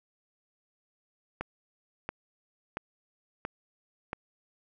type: click train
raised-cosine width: 0.5 ms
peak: -18 dBFS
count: 5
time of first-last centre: 1.41-4.131 s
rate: 1.47 Hz
effects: none